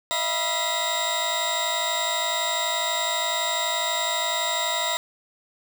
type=tone cluster; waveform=30% pulse; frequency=628 / 680 / 973 / 2055 / 3739 Hz; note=D#5 / F5 / B5 / C7 / A#7; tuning=+16 / -46 / -26 / -32 / +4 cents; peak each=-30 / -29 / -26 / -31 / -24 dBFS; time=0.11-4.97 s; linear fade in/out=0 ms; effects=none